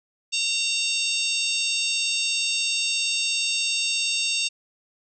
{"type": "harmonic tone with a mistuned harmonic", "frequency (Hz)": 917, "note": "A#5", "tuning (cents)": -29, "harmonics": [3, 4, 5, 6, 7, 8, 9], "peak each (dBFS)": [-26, -28, -30, -32, -33, -34, -35], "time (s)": [0.32, 4.49], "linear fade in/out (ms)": 20, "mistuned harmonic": 8, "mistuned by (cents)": 79, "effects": []}